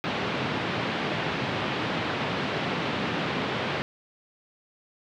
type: band-pass noise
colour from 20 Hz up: pink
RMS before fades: -29 dBFS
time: 0.04-3.82 s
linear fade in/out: 0 ms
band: 120 to 3600 Hz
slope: 24 dB/octave
effects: none